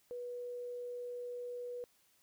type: tone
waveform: sine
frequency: 488.2 Hz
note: B4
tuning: 20 cents flat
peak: -40 dBFS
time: 0.11-1.84 s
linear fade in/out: 0 ms
effects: white hiss -71 dBFS RMS until 2.22 s